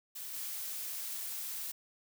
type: noise with level steps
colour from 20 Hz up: blue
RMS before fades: -43 / -40 dBFS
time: 0.15-1.72 s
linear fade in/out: 10 ms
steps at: 0.33 s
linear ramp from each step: 20 ms
effects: none